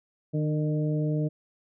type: harmonic tone with a mistuned harmonic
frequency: 152.6 Hz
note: D#3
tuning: 33 cents flat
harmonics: 1 / 2 / 3 / 4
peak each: -25 / -31 / -35 / -37 dBFS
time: 0.33-1.29 s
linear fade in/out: 20 ms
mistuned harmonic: 2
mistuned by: -21 cents
effects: none